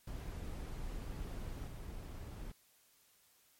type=noise with level steps; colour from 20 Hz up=brown; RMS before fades=-43 / -46 dBFS; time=0.07-2.52 s; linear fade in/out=5 ms; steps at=1.67 s; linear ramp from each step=10 ms; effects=white hiss -69 dBFS RMS until 3.59 s + MP3 64 kbps